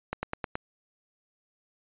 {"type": "slowing click train", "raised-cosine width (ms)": 0.5, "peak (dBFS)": -15, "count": 5, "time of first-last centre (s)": [0.13, 0.555], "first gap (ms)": 100, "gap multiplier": 1.04, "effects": ["resampled to 8000 Hz"]}